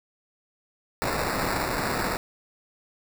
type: noise with sample-and-hold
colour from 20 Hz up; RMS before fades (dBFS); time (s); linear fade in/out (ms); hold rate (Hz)
blue; -27; 1.02-2.17; 0; 3150
effects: none